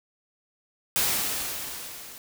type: noise with level ramp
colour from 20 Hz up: white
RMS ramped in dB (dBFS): -23 to -44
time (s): 0.96-2.18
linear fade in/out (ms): 0
effects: none